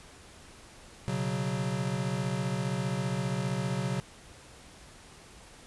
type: chord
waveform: square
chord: B suspended second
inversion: none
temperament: equal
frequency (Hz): 123.47 / 138.59 / 185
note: B2 / C#3 / F#3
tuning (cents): 0 / 0 / 0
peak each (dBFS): -35 / -34 / -34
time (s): 1.08-4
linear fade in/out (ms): 0
effects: pink hiss -52 dBFS RMS until 5.66 s + resampled to 24000 Hz